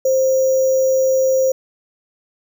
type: tone with sample-and-hold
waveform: sine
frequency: 526 Hz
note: C5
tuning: 9 cents sharp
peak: -12 dBFS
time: 0.05-1.52 s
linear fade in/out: 5 ms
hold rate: 6300 Hz
effects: none